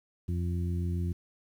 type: harmonic tone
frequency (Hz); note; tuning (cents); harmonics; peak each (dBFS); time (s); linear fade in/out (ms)
87.2; F2; -2; 1 / 2 / 3 / 4; -29 / -35 / -44 / -43; 0.28-1.13; 10
effects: 10-bit